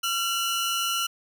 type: tone pair together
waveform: sawtooth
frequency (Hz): 1367.8 / 2937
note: F6 / F#7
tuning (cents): -36 / -13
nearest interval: octave + minor second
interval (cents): 1323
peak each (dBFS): -24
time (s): 0.03-1.07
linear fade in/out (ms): 10
effects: none